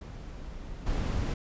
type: noise with level steps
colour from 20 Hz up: brown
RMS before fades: -41 / -29 dBFS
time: 0.01-1.34 s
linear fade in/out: 5 ms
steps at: 0.86 s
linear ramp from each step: 10 ms
effects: resampled to 16000 Hz